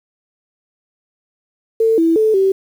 sine tone with pitch steps, 448.7 / 329 / 435.9 / 385.4 Hz, A4 / E4 / A4 / G4, +34 / -3 / -16 / -29 cents, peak -10 dBFS, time 1.8-2.52 s, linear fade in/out 5 ms, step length 180 ms, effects 7-bit

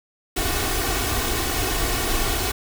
pink noise with comb filter, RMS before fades -23 dBFS, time 0.36-2.52 s, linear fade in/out 10 ms, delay 2.7 ms, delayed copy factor +0.7, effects none

